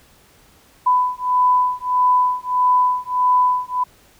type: beating tone pair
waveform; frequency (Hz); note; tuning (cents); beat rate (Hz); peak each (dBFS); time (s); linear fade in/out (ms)
sine; 998 / 999.6; B5 / B5; +18 / +21; 1.6; -17; 0.86-3.84; 10
effects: pink hiss -52 dBFS RMS until 4.19 s